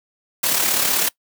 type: noise with amplitude modulation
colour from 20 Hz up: white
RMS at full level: -17 dBFS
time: 0.43-1.09 s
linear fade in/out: 10 ms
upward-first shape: sine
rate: 35.9 Hz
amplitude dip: 45%
effects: noise-tail reverb RT60 0.1 s tail -22 dB re dry + high-pass 150 Hz 12 dB/octave